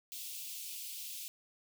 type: high-pass noise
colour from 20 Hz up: white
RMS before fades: -44 dBFS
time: 0.12-1.28 s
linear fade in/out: 0 ms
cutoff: 2500 Hz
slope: 48 dB/octave
effects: none